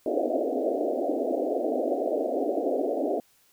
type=band-pass noise; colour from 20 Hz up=white; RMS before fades=-27 dBFS; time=0.06-3.2 s; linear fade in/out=2 ms; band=250 to 710 Hz; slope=96 dB/octave; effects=white hiss -63 dBFS RMS until 3.52 s